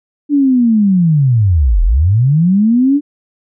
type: linear two-way sweep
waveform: sine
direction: down then up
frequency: 296 to 37.33 to 296 Hz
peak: -7 dBFS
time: 0.29-3.01 s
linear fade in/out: 50 ms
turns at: 1.83 s
effects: none